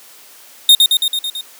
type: tone with echo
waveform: 45% pulse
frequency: 3689 Hz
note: A#7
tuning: 19 cents flat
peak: -4 dBFS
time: 0.69-0.75 s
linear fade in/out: 2 ms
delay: 110 ms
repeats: 6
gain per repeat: -3 dB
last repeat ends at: 1.41 s
effects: white hiss -42 dBFS RMS until 1.59 s + high-pass 300 Hz 12 dB/octave